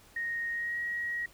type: tone with pitch glide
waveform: sine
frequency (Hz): 1864.7 to 1898.4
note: A#6 to A#6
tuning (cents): 0 to +31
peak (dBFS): -31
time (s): 0.16-1.26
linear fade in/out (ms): 5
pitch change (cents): +31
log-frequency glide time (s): 0.51-0.78
effects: pink hiss -58 dBFS RMS until 1.33 s